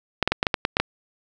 clicks, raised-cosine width 0.3 ms, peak -3 dBFS, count 9, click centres 0.227 / 0.276 / 0.32 / 0.429 / 0.468 / 0.542 / 0.651 / 0.769 / 0.8 s, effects none

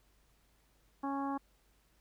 harmonic tone, 276.5 Hz, C#4, 4 cents flat, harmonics 1 / 2 / 3 / 4 / 5 / 6, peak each -36 / -47 / -39 / -41 / -53 / -55 dBFS, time 1.03-1.38 s, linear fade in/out 10 ms, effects added 50 Hz sine -70 dBFS peak until 2 s + pink hiss -72 dBFS RMS until 2 s

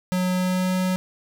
square tone with pitch glide, 182.9 to 184.81 Hz, F#3 to F#3, -20 to -2 cents, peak -21 dBFS, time 0.12-0.96 s, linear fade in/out 0 ms, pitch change +18 cents, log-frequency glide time 0.34-0.74 s, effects none

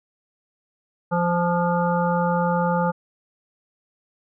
harmonic tone with a mistuned harmonic, 173.7 Hz, F3, 9 cents flat, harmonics 1 / 3 / 5 / 7 / 8, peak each -22 / -24 / -24 / -29 / -32 dBFS, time 1.11-2.92 s, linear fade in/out 20 ms, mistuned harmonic 8, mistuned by +34 cents, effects none

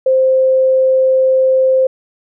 sine tone, 523 Hz, C5, 1 cent flat, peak -8 dBFS, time 0.06-1.87 s, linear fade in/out 5 ms, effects none

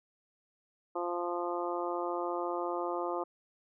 harmonic tone, 174.61 Hz, F3, in tune, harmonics 2 / 3 / 4 / 5 / 6 / 7, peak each -36 / -38 / -39 / -40 / -41 / -41 dBFS, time 0.95-3.24 s, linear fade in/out 10 ms, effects none

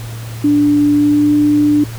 sine tone with pitch glide, 292.4 to 295.6 Hz, D4 to D4, -7 to +11 cents, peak -8 dBFS, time 0.44-1.84 s, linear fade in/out 5 ms, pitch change +18 cents, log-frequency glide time 0.94-1.31 s, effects added 114 Hz sine -24 dBFS peak until 1.98 s + pink hiss -34 dBFS RMS until 1.98 s

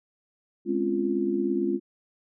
sine chord, Db major seventh, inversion second, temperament just, 207.9 / 259.9 / 277.2 / 346.5 Hz, Ab3 / C4 / Db4 / F4, +2 / -11 / 0 / -14 cents, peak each -30 / -31 / -30 / -26 dBFS, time 0.65-1.8 s, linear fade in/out 50 ms, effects none

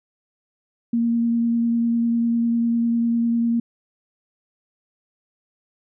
sine tone with vibrato, 233.1 Hz, A#3, in tune, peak -17 dBFS, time 0.93-3.6 s, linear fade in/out 5 ms, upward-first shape triangle, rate 10 Hz, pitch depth 13 cents each way, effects none

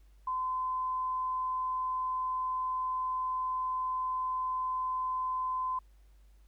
sine tone, 1025 Hz, C6, 36 cents flat, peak -30 dBFS, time 0.27-5.79 s, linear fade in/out 5 ms, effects added 50 Hz sine -56 dBFS peak until 6.47 s + pink hiss -73 dBFS RMS until 6.47 s

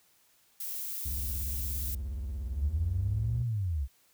violet noise, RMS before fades -37 dBFS, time 0.6-1.95 s, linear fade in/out 5 ms
triangle tone with vibrato, 66.7 Hz, C2, 34 cents sharp, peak -31 dBFS, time 1.05-3.43 s, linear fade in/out 10 ms, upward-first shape sine, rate 17 Hz, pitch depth 300 cents each way
sine linear two-way sweep, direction up then down, 61.74 to 122.3 to 61.74 Hz, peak -28 dBFS, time 2.45-3.88 s, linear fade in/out 50 ms, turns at 3.44 s
effects white hiss -66 dBFS RMS until 4.13 s

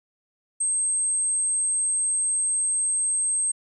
sine tone, 8372 Hz, C9, in tune, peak -21 dBFS, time 0.6-3.52 s, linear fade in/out 10 ms, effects none

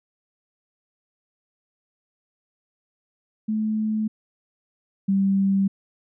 sine tone pair in turn, 216.4 / 195.24 Hz, A3 / G3, -29 / -7 cents, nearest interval major second, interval 178 cents, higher first, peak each -21 / -17 dBFS, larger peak second, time 3.48-4.08 / 5.08-5.68 s, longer neither, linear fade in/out 10 ms, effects none

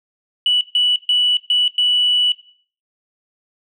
sine tone bursts at uneven times, 2955 Hz, F#7, 3 cents flat, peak -11 dBFS, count 5, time 0.46-0.61 / 0.75-0.96 / 1.09-1.37 / 1.5-1.68 / 1.78-2.32 s, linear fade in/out 2 ms, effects noise-tail reverb RT60 0.5 s tail -19 dB re dry + tanh soft clip ceiling -7 dBFS

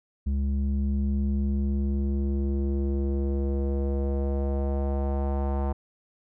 square tone with low-pass filter sweep, 69 Hz, C#2, 7 cents flat, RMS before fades -26 dBFS, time 0.26-5.73 s, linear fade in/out 10 ms, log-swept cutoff 160 to 860 Hz, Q 2.2, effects none

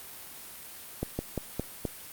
slowing click train, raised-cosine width 2 ms, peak -16 dBFS, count 5, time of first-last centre 1.03-1.852 s, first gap 160 ms, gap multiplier 1.17, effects white hiss -45 dBFS RMS until 2.12 s + Opus 32 kbps

